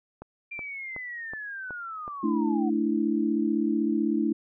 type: click train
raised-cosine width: 1 ms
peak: -26 dBFS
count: 6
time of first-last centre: 0.22-2.079 s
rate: 2.69 Hz
type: linear sweep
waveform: sine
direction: down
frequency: 2390 to 722 Hz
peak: -34 dBFS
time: 0.51-2.7 s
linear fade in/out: 10 ms
type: chord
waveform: sine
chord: A suspended fourth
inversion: none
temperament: equal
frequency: 220 / 293.7 / 329.6 Hz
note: A3 / D4 / E4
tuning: 0 / 0 / 0 cents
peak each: -27 dBFS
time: 2.23-4.33 s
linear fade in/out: 10 ms
effects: none